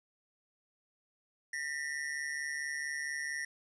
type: ring-modulated tone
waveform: square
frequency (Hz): 1880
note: A#6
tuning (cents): +14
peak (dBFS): -33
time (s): 1.53-3.45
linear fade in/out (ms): 5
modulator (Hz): 72.2
effects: resampled to 22050 Hz + 11-bit